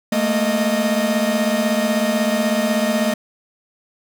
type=tone cluster; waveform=45% pulse; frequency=214.6 / 230.8 / 618 Hz; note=A3 / A#3 / D#5; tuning=-43 / -17 / -12 cents; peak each=-21 dBFS; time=0.12-3.14 s; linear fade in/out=5 ms; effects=none